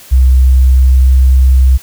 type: tone with pitch glide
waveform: sine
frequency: 64.4 to 64.92 Hz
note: C2 to C2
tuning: -27 to -13 cents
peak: -3 dBFS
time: 0.11-1.78 s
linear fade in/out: 20 ms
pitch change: +14 cents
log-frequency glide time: 0.41-1.34 s
effects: white hiss -36 dBFS RMS until 1.82 s